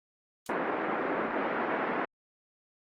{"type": "noise with exponential decay", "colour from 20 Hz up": "violet", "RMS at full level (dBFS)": -29, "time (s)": [0.46, 0.56], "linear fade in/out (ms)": 2, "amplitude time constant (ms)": 20}
{"type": "band-pass noise", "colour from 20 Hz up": "pink", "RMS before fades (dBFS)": -31, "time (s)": [0.49, 2.05], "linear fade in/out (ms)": 2, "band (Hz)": [250, 1900], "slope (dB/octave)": 24}
{"effects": ["low-pass 6000 Hz 12 dB/octave", "Opus 24 kbps"]}